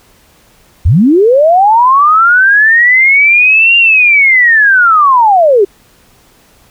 sine linear two-way sweep, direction up then down, 61 to 2797 to 371.7 Hz, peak -3 dBFS, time 0.85-5.65 s, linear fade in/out 10 ms, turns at 3.77 s, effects pink hiss -46 dBFS RMS until 6.7 s

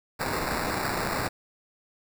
blue noise with sample-and-hold, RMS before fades -29 dBFS, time 0.19-1.29 s, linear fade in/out 20 ms, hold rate 3150 Hz, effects none

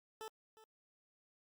20% pulse tone with echo, 438.6 Hz, A4, 6 cents flat, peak -40 dBFS, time 0.21-0.28 s, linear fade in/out 0 ms, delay 360 ms, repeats 1, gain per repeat -15 dB, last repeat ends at 0.64 s, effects Opus 48 kbps

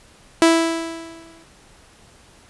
sawtooth tone with exponential decay, 329.6 Hz, E4, in tune, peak -5 dBFS, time 0.42-1.44 s, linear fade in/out 1 ms, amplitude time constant 220 ms, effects pink hiss -50 dBFS RMS until 2.49 s + resampled to 24000 Hz

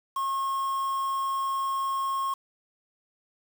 triangle tone with quantisation, 1081 Hz, C#6, 44 cents flat, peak -24 dBFS, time 0.16-2.34 s, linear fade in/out 5 ms, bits 7, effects none

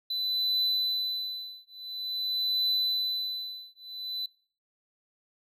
triangle tone with tremolo, 4002 Hz, B7, 22 cents sharp, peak -22 dBFS, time 0.1-4.26 s, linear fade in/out 5 ms, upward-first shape triangle, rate 0.48 Hz, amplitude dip 100%, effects noise-tail reverb RT60 0.5 s tail -24 dB re dry

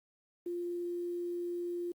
sine tone with quantisation, 349.2 Hz, F4, in tune, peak -34 dBFS, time 0.46-1.92 s, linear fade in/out 5 ms, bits 10, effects Opus 32 kbps

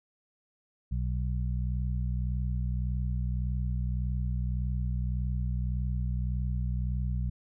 harmonic tone, 61.74 Hz, B1, in tune, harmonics 1 / 2 / 3, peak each -29 / -33 / -39 dBFS, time 0.91-7.3 s, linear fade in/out 10 ms, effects none

